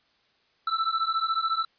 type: beating tone pair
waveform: square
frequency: 1318.5 / 1332.5 Hz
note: E6 / E6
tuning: 0 / +18 cents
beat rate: 14 Hz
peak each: -28 dBFS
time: 0.67-1.65 s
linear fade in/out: 5 ms
effects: white hiss -66 dBFS RMS until 1.78 s + resampled to 11025 Hz